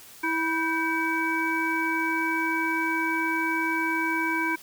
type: harmonic tone with a mistuned harmonic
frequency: 326.1 Hz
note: E4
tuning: 19 cents flat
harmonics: 1 / 3 / 5 / 7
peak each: -29 / -29 / -29 / -29 dBFS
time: 0.23-4.56 s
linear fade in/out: 10 ms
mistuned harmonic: 5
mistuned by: -77 cents
effects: white hiss -48 dBFS RMS until 4.62 s